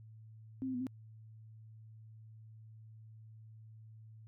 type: tone with pitch steps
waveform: sine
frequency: 263.3 / 259.8 / 246.4 / 259.8 Hz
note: C4 / C4 / B3 / C4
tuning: +11 / -12 / -4 / -12 cents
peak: -35 dBFS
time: 0.62-0.868 s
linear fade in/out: 0 ms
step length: 62 ms
effects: added 110 Hz sine -52 dBFS peak until 4.27 s